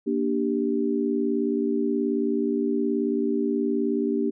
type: chord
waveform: sine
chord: G minor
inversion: first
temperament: just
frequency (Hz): 235.2 / 294 / 392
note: Bb3 / D4 / G4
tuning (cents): +16 / +2 / 0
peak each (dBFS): -26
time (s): 0.06-4.31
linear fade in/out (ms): 20
effects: none